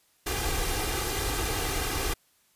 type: noise with comb filter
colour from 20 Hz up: pink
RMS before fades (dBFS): -29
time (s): 0.26-2.14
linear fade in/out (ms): 10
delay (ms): 2.5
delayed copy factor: +0.7
effects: white hiss -66 dBFS RMS until 2.55 s + resampled to 32000 Hz